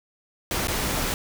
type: noise with dropouts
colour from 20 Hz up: pink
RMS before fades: -26 dBFS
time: 0.51-1.14 s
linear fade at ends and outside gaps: 1 ms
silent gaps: 0.672-0.682 s
effects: none